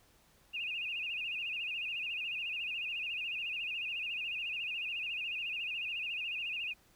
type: tone with vibrato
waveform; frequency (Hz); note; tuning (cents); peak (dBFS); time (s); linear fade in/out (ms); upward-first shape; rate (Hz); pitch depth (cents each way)
sine; 2637; E7; 0; -35; 0.53-6.74; 20; sine; 14; 130
effects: pink hiss -66 dBFS RMS until 6.95 s